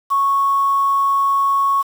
sine tone with quantisation, 1105 Hz, C#6, 6 cents flat, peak -13 dBFS, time 0.1-1.83 s, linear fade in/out 20 ms, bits 6, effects none

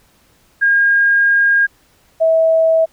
sine tone pair in turn, 1621 / 648.5 Hz, G#6 / E5, -42 / -28 cents, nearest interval octave + major third, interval 1586 cents, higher first, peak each -9 dBFS, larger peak neither, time 0.61-1.67 / 2.2-2.86 s, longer first, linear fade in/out 20 ms, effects pink hiss -54 dBFS RMS until 2.92 s

